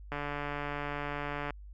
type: click train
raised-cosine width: 0.5 ms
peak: -21 dBFS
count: 202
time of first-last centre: 0.12-1.506 s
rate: 145 Hz
effects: added 50 Hz sine -45 dBFS peak until 1.73 s